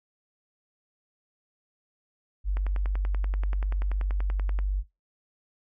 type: tone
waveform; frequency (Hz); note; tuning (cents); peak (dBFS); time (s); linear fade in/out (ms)
sine; 48.58; G1; -15; -23; 2.44-4.84; 50
type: click train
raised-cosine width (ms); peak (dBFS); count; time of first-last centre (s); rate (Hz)
0.5; -23; 22; 2.57-4.589; 10.4
effects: noise-tail reverb RT60 0.2 s tail -21 dB re dry